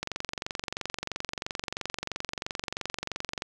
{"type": "click train", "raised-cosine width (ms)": 0.2, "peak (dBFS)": -14, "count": 79, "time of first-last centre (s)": [0.03, 3.421], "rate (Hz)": 23, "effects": []}